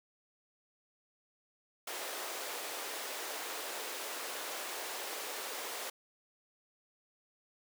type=high-pass noise; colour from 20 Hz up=pink; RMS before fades=-41 dBFS; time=1.87-5.9 s; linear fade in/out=5 ms; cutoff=400 Hz; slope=24 dB/octave; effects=none